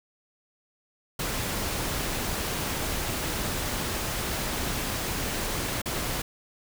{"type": "noise with dropouts", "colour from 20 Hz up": "pink", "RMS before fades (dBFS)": -30, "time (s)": [1.19, 6.22], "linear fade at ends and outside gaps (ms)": 5, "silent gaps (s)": [5.818, 5.857], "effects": []}